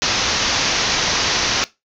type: low-pass noise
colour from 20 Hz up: white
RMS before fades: -19 dBFS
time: 0.02-1.64 s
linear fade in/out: 0 ms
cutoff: 6400 Hz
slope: 96 dB/octave
effects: noise-tail reverb RT60 0.2 s tail -18 dB re dry